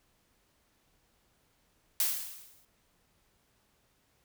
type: noise with exponential decay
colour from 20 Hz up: blue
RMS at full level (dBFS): -26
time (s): 2-2.65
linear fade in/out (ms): 1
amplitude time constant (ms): 140
effects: pink hiss -71 dBFS RMS until 4.24 s